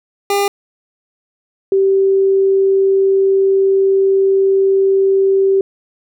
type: tone pair in turn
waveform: 25% pulse / sine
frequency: 401.9 / 388.1 Hz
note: G4 / G4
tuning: +43 / -17 cents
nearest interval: minor second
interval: 60 cents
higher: first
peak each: -9 dBFS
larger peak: neither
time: 0.3-0.48 / 1.72-5.61 s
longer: second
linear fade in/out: 2 ms
effects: none